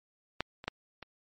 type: clicks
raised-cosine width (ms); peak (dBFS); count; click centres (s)
0.3; -13 / -28 / -15 / -27; 4; 0.406 / 0.641 / 0.68 / 1.027
effects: MP3 32 kbps